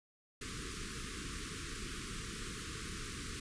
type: band-stop noise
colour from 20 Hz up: pink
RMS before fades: -43 dBFS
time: 0.41-3.4 s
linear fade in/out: 5 ms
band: 460 to 1100 Hz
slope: 96 dB/octave
effects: resampled to 22050 Hz